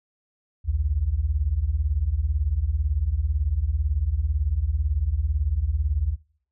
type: beating tone pair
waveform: sine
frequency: 60.6 / 78.6 Hz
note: B1 / D#2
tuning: -32 / +18 cents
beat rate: 18 Hz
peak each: -25 / -23 dBFS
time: 0.64-6.17 s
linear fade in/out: 50 ms
effects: noise-tail reverb RT60 0.5 s tail -19 dB re dry